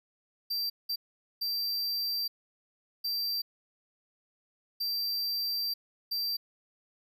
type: tone bursts at uneven times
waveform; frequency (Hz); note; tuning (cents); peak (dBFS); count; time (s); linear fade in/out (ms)
square; 4699; D8; 0; -30; 6; 0.5-0.7 / 0.89-0.96 / 1.41-2.28 / 3.04-3.42 / 4.8-5.74 / 6.11-6.37; 10
effects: none